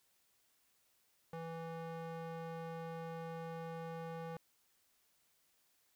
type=tone with band-pass filter; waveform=square; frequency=164.81 Hz; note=E3; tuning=in tune; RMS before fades=-45 dBFS; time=1.33-4.37 s; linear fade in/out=2 ms; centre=660 Hz; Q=0.83; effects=white hiss -75 dBFS RMS until 5.95 s